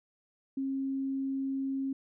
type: tone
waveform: sine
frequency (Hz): 270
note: C#4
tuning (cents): -45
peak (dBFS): -30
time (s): 0.57-1.93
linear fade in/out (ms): 5
effects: none

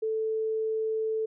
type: tone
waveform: sine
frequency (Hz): 440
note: A4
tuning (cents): 0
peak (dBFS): -26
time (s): 0.02-1.26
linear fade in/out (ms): 10
effects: none

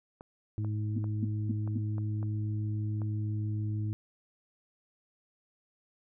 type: clicks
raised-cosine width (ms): 1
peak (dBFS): -32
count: 7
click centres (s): 0.209 / 0.647 / 1.042 / 1.676 / 1.982 / 2.229 / 3.018
type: harmonic tone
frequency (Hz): 106.3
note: G#2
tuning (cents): +41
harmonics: 1 / 2 / 3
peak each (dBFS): -30 / -43 / -42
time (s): 0.58-3.93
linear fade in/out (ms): 0
type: tone bursts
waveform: sine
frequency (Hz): 231.9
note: A#3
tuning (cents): -9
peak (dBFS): -28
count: 4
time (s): 0.96-1.78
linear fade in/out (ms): 5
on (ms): 25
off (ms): 240
effects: none

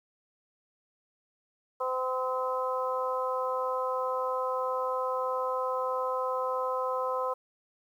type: harmonic tone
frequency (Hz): 256.9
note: C4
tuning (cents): -32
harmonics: 2 / 3 / 4 / 5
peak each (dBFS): -31 / -39 / -32 / -36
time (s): 1.8-7.34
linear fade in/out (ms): 10
effects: 10-bit

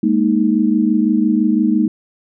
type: chord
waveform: sine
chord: Ab suspended second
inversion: none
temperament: just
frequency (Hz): 207.7 / 233.6 / 311.5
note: Ab3 / Bb3 / Eb4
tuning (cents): 0 / +4 / +2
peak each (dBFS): -16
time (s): 0.03-1.88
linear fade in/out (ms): 5
effects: none

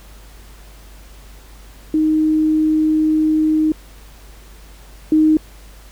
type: tone pair in turn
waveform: sine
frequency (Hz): 311.1 / 311.1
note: D#4 / D#4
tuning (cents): 0 / 0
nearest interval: unison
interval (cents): 0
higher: neither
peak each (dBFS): -12 / -9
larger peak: second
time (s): 1.94-3.72 / 5.12-5.37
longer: first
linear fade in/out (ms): 2
effects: added 50 Hz sine -39 dBFS peak until 5.91 s + pink hiss -46 dBFS RMS until 5.91 s

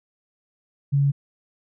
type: tone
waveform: sine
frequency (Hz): 140.5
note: C#3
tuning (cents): +24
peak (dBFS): -16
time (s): 0.92-1.12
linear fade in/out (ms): 20
effects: none

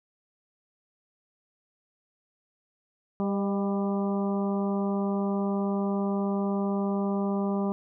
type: harmonic tone with a mistuned harmonic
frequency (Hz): 198.3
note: G3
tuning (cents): +20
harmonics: 1 / 2 / 3 / 4 / 5 / 6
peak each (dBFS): -26 / -32 / -36 / -38 / -40 / -42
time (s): 3.2-7.72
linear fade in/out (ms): 0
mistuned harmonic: 3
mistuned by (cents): +33
effects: none

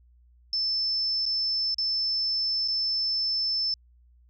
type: tone with dropouts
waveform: sine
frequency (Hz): 5280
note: E8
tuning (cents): +2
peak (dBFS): -24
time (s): 0.53-3.74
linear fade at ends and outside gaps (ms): 1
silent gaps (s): 1.255-1.262 / 1.744-1.783 / 2.677-2.683
effects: added 60 Hz sine -55 dBFS peak until 4.29 s

